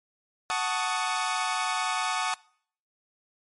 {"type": "chord", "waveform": "sawtooth", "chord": "D# half-diminished seventh", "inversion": "first", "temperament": "equal with one note detuned", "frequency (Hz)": [740, 880, 1115.2, 1244.5], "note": ["F#5", "A5", "C#6", "D#6"], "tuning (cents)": [0, 0, 10, 0], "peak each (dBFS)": -28, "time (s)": [0.5, 2.34], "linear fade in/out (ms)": 0, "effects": ["noise-tail reverb RT60 0.6 s tail -24 dB re dry", "MP3 48 kbps"]}